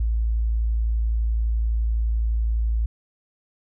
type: tone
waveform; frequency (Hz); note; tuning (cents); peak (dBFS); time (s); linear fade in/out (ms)
sine; 55.9; A1; +28; -19; 0-2.86; 5
effects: none